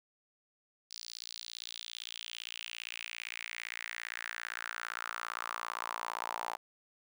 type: tone with high-pass filter sweep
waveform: sawtooth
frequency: 57.6 Hz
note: A#1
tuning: 20 cents flat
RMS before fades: -42 dBFS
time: 0.9-6.57 s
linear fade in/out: 20 ms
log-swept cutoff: 4800 to 860 Hz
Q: 3.7
effects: none